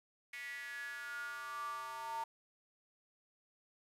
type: tone with high-pass filter sweep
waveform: square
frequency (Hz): 130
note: C3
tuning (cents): -11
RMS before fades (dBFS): -44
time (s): 0.33-2.24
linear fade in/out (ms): 5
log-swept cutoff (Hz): 2100 to 900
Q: 9.6
effects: resampled to 32000 Hz + 11-bit